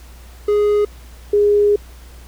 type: tone pair in turn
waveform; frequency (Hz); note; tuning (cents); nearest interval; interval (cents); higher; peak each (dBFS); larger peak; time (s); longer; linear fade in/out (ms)
triangle / sine; 415.3 / 412; G#4 / G#4; 0 / -14; unison; 14; first; -10; neither; 0.48-0.85 / 1.33-1.76; second; 5
effects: added 60 Hz sine -37 dBFS peak until 2.27 s + pink hiss -46 dBFS RMS until 2.27 s